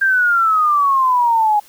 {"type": "exponential sweep", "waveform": "sine", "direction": "down", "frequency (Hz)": [1600, 824], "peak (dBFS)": -11, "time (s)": [0.01, 1.6], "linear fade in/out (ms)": 10, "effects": ["white hiss -47 dBFS RMS until 1.68 s"]}